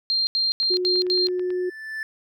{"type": "tone bursts", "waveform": "sine", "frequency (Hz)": 4186, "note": "C8", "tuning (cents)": 0, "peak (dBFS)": -19, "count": 5, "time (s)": [0.1, 1.27], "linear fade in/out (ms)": 0, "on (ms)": 170, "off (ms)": 80}
{"type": "click train", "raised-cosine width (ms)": 0.3, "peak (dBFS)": -27, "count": 9, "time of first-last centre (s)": [0.63, 1.504], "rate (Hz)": 9.15}
{"type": "tone", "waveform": "sine", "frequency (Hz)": 363, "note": "F#4", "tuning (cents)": -33, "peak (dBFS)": -22, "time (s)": [0.7, 1.7], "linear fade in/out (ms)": 10}
{"type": "tone with exponential growth", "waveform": "triangle", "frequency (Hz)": 1758, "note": "A6", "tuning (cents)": -2, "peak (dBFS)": -24, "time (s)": [1.01, 2.03], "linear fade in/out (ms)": 1, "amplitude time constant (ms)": 220}
{"effects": []}